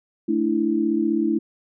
sine chord, A suspended fourth, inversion none, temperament equal, 220 / 293.7 / 329.6 Hz, A3 / D4 / E4, 0 / 0 / 0 cents, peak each -24 / -24 / -21 dBFS, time 0.28-1.39 s, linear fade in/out 10 ms, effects none

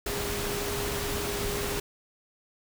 sine tone in noise, 407.5 Hz, G#4, 33 cents flat, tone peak -34 dBFS, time 0.06-1.8 s, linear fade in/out 5 ms, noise pink, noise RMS -32 dBFS, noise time 0.06-1.8 s, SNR -5 dB, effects none

